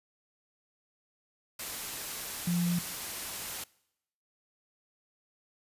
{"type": "tone in noise", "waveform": "sine", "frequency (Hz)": 174.4, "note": "F3", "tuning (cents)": -2, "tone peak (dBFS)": -26, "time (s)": [2.47, 2.79], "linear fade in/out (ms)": 5, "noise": "white", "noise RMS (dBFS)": -38, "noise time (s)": [1.59, 3.64], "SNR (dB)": 9, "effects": ["noise-tail reverb RT60 0.8 s tail -23 dB re dry", "resampled to 32000 Hz"]}